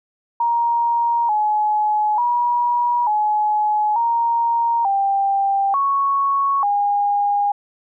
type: tone with pitch steps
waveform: sine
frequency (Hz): 939 / 847 / 962 / 846 / 933 / 790 / 1108 / 815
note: A#5 / G#5 / B5 / G#5 / A#5 / G5 / C#6 / G#5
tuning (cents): +12 / +34 / -46 / +32 / +1 / +13 / -1 / -33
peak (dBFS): -15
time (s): 0.4-7.52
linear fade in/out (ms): 5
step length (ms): 890
effects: none